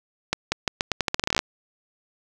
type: accelerating click train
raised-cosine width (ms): 0.2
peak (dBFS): -4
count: 17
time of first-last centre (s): 0.33-1.391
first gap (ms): 190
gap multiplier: 0.83
effects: none